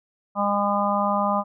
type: harmonic tone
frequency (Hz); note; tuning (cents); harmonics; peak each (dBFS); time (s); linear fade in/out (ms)
203.1; G#3; -38; 1 / 3 / 4 / 5 / 6; -26 / -26 / -26 / -26 / -26; 0.35-1.44; 50
effects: none